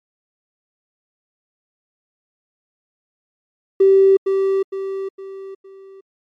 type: tone with echo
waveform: triangle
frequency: 387.7 Hz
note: G4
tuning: 19 cents flat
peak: -4 dBFS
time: 3.8-4.17 s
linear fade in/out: 10 ms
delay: 460 ms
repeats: 4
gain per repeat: -8 dB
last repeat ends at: 6.01 s
effects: tanh soft clip ceiling -6 dBFS + MP3 64 kbps